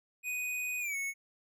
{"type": "tone with pitch glide", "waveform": "square", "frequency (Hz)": [2489, 2205], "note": ["D#7", "C#7"], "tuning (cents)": [0, -10], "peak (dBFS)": -34, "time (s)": [0.23, 1.14], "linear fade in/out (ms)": 50, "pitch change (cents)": -210, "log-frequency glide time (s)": [0.8, 0.96], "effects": []}